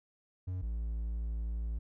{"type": "tone pair in turn", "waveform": "triangle", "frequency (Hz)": [91.7, 56.1], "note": ["F#2", "A1"], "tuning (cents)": [-15, 34], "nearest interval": "major sixth", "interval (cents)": 851, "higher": "first", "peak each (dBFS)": [-32, -31], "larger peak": "second", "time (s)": [[0.47, 0.62], [0.62, 1.79]], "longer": "second", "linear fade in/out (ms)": 10, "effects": []}